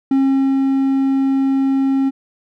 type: tone with ADSR envelope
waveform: triangle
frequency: 270 Hz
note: C#4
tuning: 45 cents flat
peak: -9 dBFS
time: 0.11-2.11 s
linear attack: 4 ms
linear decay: 440 ms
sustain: -2 dB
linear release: 30 ms
effects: none